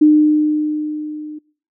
sine tone with level ramp, 303.4 Hz, D#4, 44 cents flat, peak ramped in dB -5 to -28 dBFS, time 0.01-1.39 s, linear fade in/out 10 ms, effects noise-tail reverb RT60 0.5 s tail -24 dB re dry

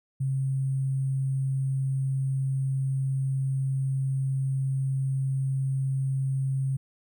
sine tone with sample-and-hold, 134.2 Hz, C3, 44 cents sharp, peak -24 dBFS, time 0.2-6.77 s, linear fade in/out 10 ms, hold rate 8820 Hz, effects none

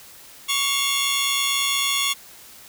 sawtooth tone cluster, 1118 / 2150 / 2775 / 3354 / 3483 Hz, C#6 / C7 / F7 / G#7 / A7, +14 / +47 / -12 / +16 / -18 cents, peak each -24 dBFS, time 0.48-2.14 s, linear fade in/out 20 ms, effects white hiss -45 dBFS RMS until 2.68 s

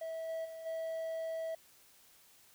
triangle tone with level steps, 650 Hz, E5, 24 cents flat, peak -36 / -34 / -42 / -34 dBFS, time 0.01-1.55 s, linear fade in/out 5 ms, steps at 0.28 / 0.44 / 0.65 s, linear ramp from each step 20 ms, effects white hiss -63 dBFS RMS until 2.54 s

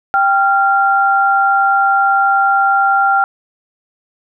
sine tone pair together, 787 / 1384.6 Hz, G5 / F6, +7 / -15 cents, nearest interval minor seventh, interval 978 cents, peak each -12 dBFS, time 0.14-3.24 s, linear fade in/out 0 ms, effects none

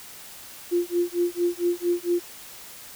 sine tone with tremolo, 349.2 Hz, F4, in tune, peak -18 dBFS, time 0.71-2.2 s, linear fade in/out 20 ms, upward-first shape sine, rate 4.4 Hz, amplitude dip 100%, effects white hiss -43 dBFS RMS until 2.95 s

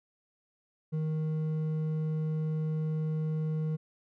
sine tone with hard clipping, 156.3 Hz, D#3, 8 cents sharp, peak -30 dBFS, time 0.92-3.77 s, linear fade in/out 20 ms, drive 5 dB, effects none

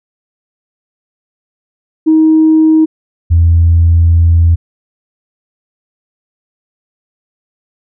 sine tone pair in turn, 315.9 / 83.94 Hz, D#4 / E2, +26 / +32 cents, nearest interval octave + major seventh, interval 2294 cents, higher first, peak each -3 dBFS, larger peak neither, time 2.06-2.86 / 3.3-4.56 s, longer second, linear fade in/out 20 ms, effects tanh soft clip ceiling 0 dBFS

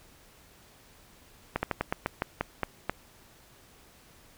slowing click train, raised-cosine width 0.5 ms, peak -12 dBFS, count 10, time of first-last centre 1.56-2.896 s, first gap 70 ms, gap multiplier 1.18, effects pink hiss -57 dBFS RMS until 4.37 s

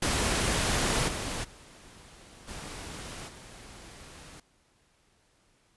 pink noise with level steps, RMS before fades -27 / -34 / -52 / -41 / -48 dBFS, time 0.02-4.4 s, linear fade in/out 5 ms, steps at 1.07 / 1.43 / 2.47 / 3.27 s, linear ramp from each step 20 ms, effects pink hiss -67 dBFS RMS until 5.76 s + resampled to 24000 Hz

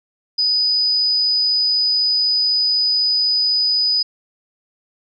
sine tone, 4978 Hz, D#8, in tune, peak -14 dBFS, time 0.38-4.03 s, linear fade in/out 10 ms, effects none

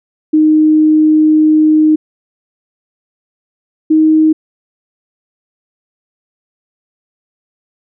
sine tone pair in turn, 309.4 / 313.4 Hz, D#4 / D#4, -10 / +13 cents, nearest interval unison, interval 23 cents, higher second, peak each -5 dBFS, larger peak neither, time 0.33-1.96 / 3.9-4.33 s, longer first, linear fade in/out 10 ms, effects none

